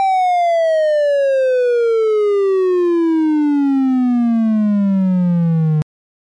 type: exponential sweep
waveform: triangle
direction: down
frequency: 784 to 151.1 Hz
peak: -9 dBFS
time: 0-5.82 s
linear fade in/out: 0 ms
effects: MP3 48 kbps